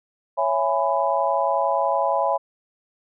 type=chord; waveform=sine; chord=C# minor seventh; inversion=none; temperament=just; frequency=554.4 / 665.2 / 831.5 / 997.9 Hz; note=C#5 / E5 / G#5 / B5; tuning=0 / +16 / +2 / +18 cents; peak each=-24 dBFS; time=0.37-2.38 s; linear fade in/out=20 ms; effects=none